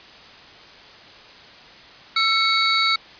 sine tone cluster, 1333 / 2209 / 3850 / 4480 Hz, E6 / C#7 / B7 / C#8, +19 / -7 / -45 / +18 cents, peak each -22 dBFS, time 2.16-2.96 s, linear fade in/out 5 ms, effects white hiss -44 dBFS RMS until 3.19 s + resampled to 11025 Hz

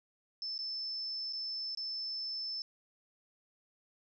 sine tone with dropouts, 5274 Hz, E8, in tune, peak -36 dBFS, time 0.42-2.62 s, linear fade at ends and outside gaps 1 ms, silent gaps 0.579-0.589 / 1.326-1.332 / 1.749-1.773 s, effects none

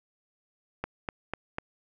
click train, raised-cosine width 0.5 ms, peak -16 dBFS, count 4, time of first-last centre 0.84-1.584 s, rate 4.03 Hz, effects none

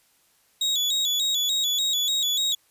35% pulse tone with vibrato, 3601 Hz, A7, 39 cents sharp, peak -20 dBFS, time 0.61-2.55 s, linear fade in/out 5 ms, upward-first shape square, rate 3.4 Hz, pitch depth 86 cents each way, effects white hiss -63 dBFS RMS until 2.7 s + resampled to 32000 Hz

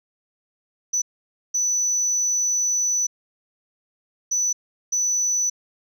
sine tone bursts at uneven times, 5970 Hz, F#8, 15 cents sharp, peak -17 dBFS, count 4, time 0.93-1.02 / 1.54-3.07 / 4.31-4.53 / 4.92-5.5 s, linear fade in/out 10 ms, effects tanh soft clip ceiling -17 dBFS

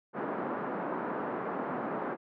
pink band-pass noise, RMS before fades -35 dBFS, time 0.13-2.17 s, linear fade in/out 50 ms, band 210 to 1400 Hz, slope 24 dB/octave, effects none

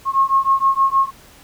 sine beating tone pair, 1080 / 1086.4 Hz, C#6 / C#6, -45 / -35 cents, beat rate 6.4 Hz, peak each -16 dBFS, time 0.05-1.11 s, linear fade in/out 50 ms, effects pink hiss -46 dBFS RMS until 1.43 s

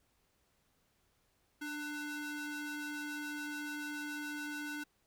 45% pulse ring-modulated tone, 597 Hz, D5, 28 cents sharp, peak -36 dBFS, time 1.61-4.84 s, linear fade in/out 10 ms, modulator 892 Hz, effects pink hiss -75 dBFS RMS until 5.06 s

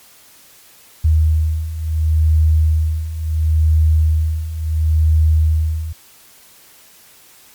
sine beating tone pair, 78.1 / 78.82 Hz, D#2 / D#2, +7 / +23 cents, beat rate 0.72 Hz, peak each -17 / -13 dBFS, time 1.04-5.93 s, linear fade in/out 10 ms, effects white hiss -46 dBFS RMS until 7.54 s + MP3 96 kbps

